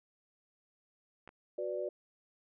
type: clicks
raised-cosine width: 0.5 ms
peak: -36 / -38 dBFS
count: 2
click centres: 1.276 / 1.291 s
type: chord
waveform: sine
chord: B minor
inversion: second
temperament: equal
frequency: 370 / 493.9 / 587.3 Hz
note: F#4 / B4 / D5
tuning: 0 / 0 / 0 cents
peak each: -39 / -40 / -37 dBFS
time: 1.58-1.89 s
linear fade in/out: 5 ms
effects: none